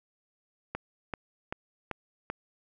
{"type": "click train", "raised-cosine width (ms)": 0.5, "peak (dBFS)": -18, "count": 5, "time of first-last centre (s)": [0.75, 2.3], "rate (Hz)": 2.58, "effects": []}